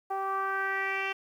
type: tone with low-pass filter sweep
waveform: 10% pulse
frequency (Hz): 388.2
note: G4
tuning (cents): -17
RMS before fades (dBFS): -31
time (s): 0.1-1.13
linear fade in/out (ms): 10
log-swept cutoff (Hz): 870 to 2900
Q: 3.5
effects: 10-bit